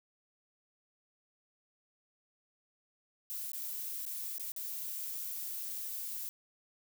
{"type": "noise with dropouts", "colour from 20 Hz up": "violet", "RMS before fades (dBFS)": -40, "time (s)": [3.3, 6.29], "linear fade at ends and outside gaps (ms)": 0, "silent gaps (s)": [[3.518, 3.533], [4.053, 4.064], [4.381, 4.397], [4.519, 4.563]], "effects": []}